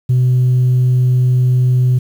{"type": "tone", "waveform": "sine", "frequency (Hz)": 126.3, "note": "B2", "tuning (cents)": 39, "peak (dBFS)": -7, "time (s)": [0.09, 1.99], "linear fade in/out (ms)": 10, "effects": ["tanh soft clip ceiling -7 dBFS", "7-bit"]}